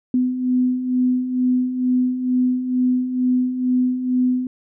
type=beating tone pair; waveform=sine; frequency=250.3 / 252.5 Hz; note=B3 / B3; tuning=+23 / +39 cents; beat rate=2.2 Hz; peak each=-24 / -17 dBFS; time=0.14-4.47 s; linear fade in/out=2 ms; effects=none

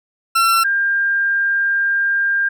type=tone pair in turn; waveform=40% pulse / sine; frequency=1352 / 1599.9 Hz; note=E6 / G6; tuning=+43 / +35 cents; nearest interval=minor third; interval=292 cents; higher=second; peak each=-11 / -14 dBFS; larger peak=first; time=0.35-0.64 / 0.64-2.49 s; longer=second; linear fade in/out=10 ms; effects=none

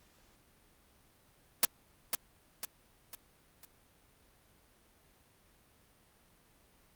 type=noise with echo; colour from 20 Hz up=white; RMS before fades=-23 dBFS; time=1.63-1.65 s; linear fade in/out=2 ms; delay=500 ms; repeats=4; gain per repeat=-7 dB; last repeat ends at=3.65 s; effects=pink hiss -66 dBFS RMS until 6.95 s + Opus 48 kbps

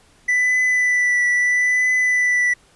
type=tone with vibrato; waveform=triangle; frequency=1983 Hz; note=B6; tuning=7 cents sharp; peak=-13 dBFS; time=0.28-2.54 s; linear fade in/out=10 ms; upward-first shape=triangle; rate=0.76 Hz; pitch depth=23 cents each way; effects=pink hiss -54 dBFS RMS until 2.75 s + resampled to 24000 Hz

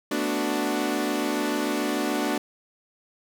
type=chord; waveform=sawtooth; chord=B minor seventh; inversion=third; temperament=equal; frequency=220 / 246.9 / 293.7 / 370 Hz; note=A3 / B3 / D4 / F#4; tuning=0 / 0 / 0 / 0 cents; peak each=-28 / -27 / -23 / -27 dBFS; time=0.11-2.38 s; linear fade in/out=5 ms; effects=none

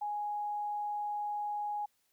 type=tone; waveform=sine; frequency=830.6 Hz; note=G#5; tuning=in tune; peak=-33 dBFS; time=0.01-1.86 s; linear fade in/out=10 ms; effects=white hiss -75 dBFS RMS until 2.12 s

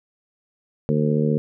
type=harmonic tone; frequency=75.1 Hz; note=D2; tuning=39 cents sharp; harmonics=2 / 3 / 4 / 5 / 6 / 7; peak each=-21 / -22 / -31 / -29 / -24 / -31 dBFS; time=0.89-1.38 s; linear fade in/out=0 ms; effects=none

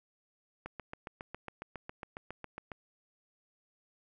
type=click train; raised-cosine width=0.5 ms; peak=-26 dBFS; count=16; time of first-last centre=0.66-2.718 s; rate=7.29 Hz; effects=none

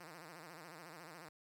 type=tone with vibrato; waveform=5% pulse; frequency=164.81 Hz; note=E3; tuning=in tune; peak=-40 dBFS; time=0-1.29 s; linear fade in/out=5 ms; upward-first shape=sine; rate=14 Hz; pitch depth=150 cents each way; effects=none

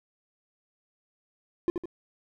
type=tone with echo; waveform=triangle; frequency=349.2 Hz; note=F4; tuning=in tune; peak=-19 dBFS; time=1.68-1.7 s; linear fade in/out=0 ms; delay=78 ms; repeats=2; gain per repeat=-6 dB; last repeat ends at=1.856 s; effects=none

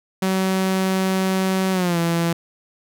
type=tone with pitch glide; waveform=sawtooth; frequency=189.2 to 168.56 Hz; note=F#3 to E3; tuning=+39 to +39 cents; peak=-14 dBFS; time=0.22-2.33 s; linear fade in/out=5 ms; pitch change=-200 cents; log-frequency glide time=1.72-1.98 s; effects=none

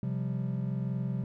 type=chord; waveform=triangle; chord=C suspended fourth; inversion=none; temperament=equal; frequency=130.81 / 174.61 / 196 Hz; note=C3 / F3 / G3; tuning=0 / 0 / 0 cents; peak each=-30 / -34 / -34 dBFS; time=0.03-1.24 s; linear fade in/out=2 ms; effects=none

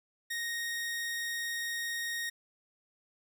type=tone; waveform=sawtooth; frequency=1864.7 Hz; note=A#6; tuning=in tune; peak=-30 dBFS; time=0.3-2.3 s; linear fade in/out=10 ms; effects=none

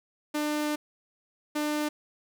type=tone pair in turn; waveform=sawtooth; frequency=299.4 / 299.4 Hz; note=D4 / D4; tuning=+33 / +33 cents; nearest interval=unison; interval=0 cents; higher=neither; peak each=-23 dBFS; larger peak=neither; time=0.34-0.76 / 1.55-1.89 s; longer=first; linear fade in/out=10 ms; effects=none

